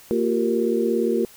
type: tone cluster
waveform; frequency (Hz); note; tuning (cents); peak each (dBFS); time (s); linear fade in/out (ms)
sine; 229.5 / 350.6 / 387.9 / 465.2; A#3 / F4 / G4 / A#4; -27 / +7 / -18 / -4; -24; 0.11-1.25; 0
effects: white hiss -48 dBFS RMS until 1.36 s